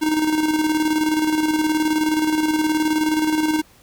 square tone with tremolo, 310 Hz, D#4, 6 cents flat, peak -16 dBFS, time 0.01-3.62 s, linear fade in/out 20 ms, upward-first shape square, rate 19 Hz, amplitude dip 45%, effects pink hiss -52 dBFS RMS until 3.82 s

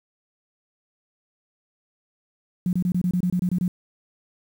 sine tone bursts, 179.7 Hz, F3, 50 cents sharp, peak -19 dBFS, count 11, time 2.66-3.68 s, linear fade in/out 2 ms, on 70 ms, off 25 ms, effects 8-bit

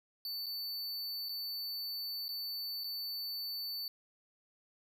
square tone with dropouts, 4500 Hz, C#8, 25 cents sharp, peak -38 dBFS, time 0.25-3.88 s, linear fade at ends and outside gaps 1 ms, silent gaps 0.46-0.465 / 1.287-1.292 / 2.282-2.29 / 2.837-2.842 s, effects none

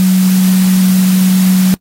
sine tone in noise, 186.4 Hz, F#3, 13 cents sharp, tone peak -6 dBFS, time 0-1.74 s, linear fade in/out 0 ms, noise white, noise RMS -22 dBFS, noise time 0-1.74 s, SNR +13 dB, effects noise-tail reverb RT60 0.1 s tail -23 dB re dry + AAC 48 kbps

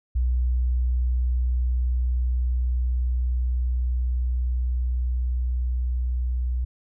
sine tone with level ramp, 61.74 Hz, B1, in tune, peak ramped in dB -19 to -22 dBFS, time 0.15-6.65 s, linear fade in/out 10 ms, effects none

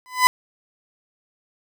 30% pulse tone with exponential growth, 1006 Hz, B5, 32 cents sharp, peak -5 dBFS, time 0.06-0.27 s, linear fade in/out 0 ms, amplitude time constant 44 ms, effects none

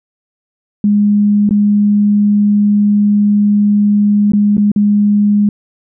sine tone with dropouts, 206.2 Hz, G#3, 12 cents flat, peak -7 dBFS, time 0.84-5.49 s, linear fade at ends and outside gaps 2 ms, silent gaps 1.492-1.508 / 4.32-4.334 / 4.569-4.579 / 4.717-4.761 s, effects none

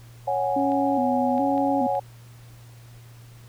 sine chord, C# suspended fourth, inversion none, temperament equal, 554.4 / 740 / 830.6 Hz, C#5 / F#5 / G#5, 0 / 0 / 0 cents, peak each -26 dBFS, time 0.27-2 s, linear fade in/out 10 ms
sine tone with vibrato, 263.9 Hz, C4, 15 cents sharp, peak -23 dBFS, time 0.56-1.87 s, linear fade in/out 5 ms, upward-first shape square, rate 1.2 Hz, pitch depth 83 cents each way
clicks, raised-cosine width 0.3 ms, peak -29 dBFS, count 4, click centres 0.719 / 1.38 / 1.579 / 1.952 s
effects added 118 Hz sine -44 dBFS peak until 3.48 s + pink hiss -54 dBFS RMS until 3.48 s

